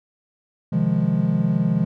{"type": "chord", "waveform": "triangle", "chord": "F minor seventh", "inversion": "second", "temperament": "equal", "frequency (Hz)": [130.81, 155.56, 174.61, 207.7], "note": ["C3", "Eb3", "F3", "Ab3"], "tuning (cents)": [0, 0, 0, 0], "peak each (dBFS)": [-24, -21, -19, -21], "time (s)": [0.72, 1.85], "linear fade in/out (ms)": 10, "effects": []}